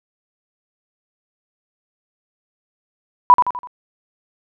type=tone with echo; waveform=sine; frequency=987.8 Hz; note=B5; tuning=in tune; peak=-3 dBFS; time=3.3-3.34 s; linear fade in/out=0 ms; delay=83 ms; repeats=4; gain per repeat=-7 dB; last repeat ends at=3.672 s; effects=none